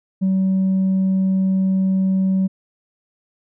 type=tone with tanh clipping; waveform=triangle; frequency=190 Hz; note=F#3; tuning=46 cents sharp; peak=-15 dBFS; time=0.21-2.48 s; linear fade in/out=20 ms; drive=6 dB; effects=none

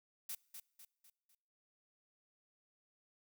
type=noise with echo; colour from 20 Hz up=blue; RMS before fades=-43 dBFS; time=0.29-0.35 s; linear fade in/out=5 ms; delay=250 ms; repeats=4; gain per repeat=-7 dB; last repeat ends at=1.35 s; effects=noise-tail reverb RT60 1.0 s tail -25 dB re dry

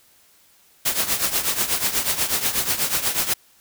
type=noise with tremolo; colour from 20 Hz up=white; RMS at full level=-19 dBFS; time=0.85-3.34 s; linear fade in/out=10 ms; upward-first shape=triangle; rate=8.2 Hz; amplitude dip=80%; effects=white hiss -56 dBFS RMS until 3.6 s

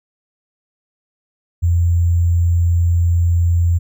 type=tone with sample-and-hold; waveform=sine; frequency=85.7 Hz; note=F2; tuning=32 cents flat; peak=-11 dBFS; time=1.62-3.79 s; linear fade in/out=20 ms; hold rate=7350 Hz; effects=none

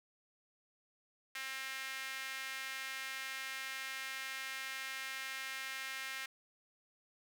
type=tone with high-pass filter; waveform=sawtooth; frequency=266 Hz; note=C4; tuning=29 cents sharp; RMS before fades=-43 dBFS; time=1.35-6.26 s; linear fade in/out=5 ms; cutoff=1900 Hz; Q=2.2; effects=none

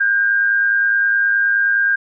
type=tone pair together; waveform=sine; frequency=1494 / 1603.6 Hz; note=F#6 / G6; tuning=+16 / +39 cents; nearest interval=minor second; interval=123 cents; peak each=-23 / -13 dBFS; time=0-1.96 s; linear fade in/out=10 ms; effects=none

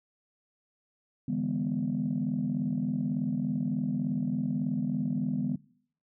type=chord; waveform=sine; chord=E dominant seventh; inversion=third; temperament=equal with one note detuned; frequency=146.83 / 164.81 / 203.5 / 246.9 Hz; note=D3 / E3 / G#3 / B3; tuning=0 / 0 / -35 / 0 cents; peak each=-34 / -35 / -32 / -30 dBFS; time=1.28-5.56 s; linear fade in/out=5 ms; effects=noise-tail reverb RT60 0.6 s tail -22 dB re dry + tanh soft clip ceiling -20 dBFS

